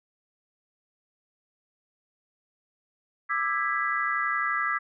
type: chord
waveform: sine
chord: E dominant seventh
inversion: third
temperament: just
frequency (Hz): 1186.7 / 1318.5 / 1648.1 / 1977.8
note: D6 / E6 / G#6 / B6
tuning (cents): +18 / 0 / -14 / +2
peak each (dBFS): -30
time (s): 3.29-4.79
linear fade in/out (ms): 20
effects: none